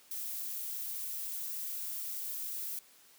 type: noise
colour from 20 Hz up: violet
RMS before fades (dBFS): -39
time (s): 0.11-2.79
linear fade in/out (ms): 2
effects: white hiss -61 dBFS RMS until 3.18 s + high-pass 150 Hz 12 dB/octave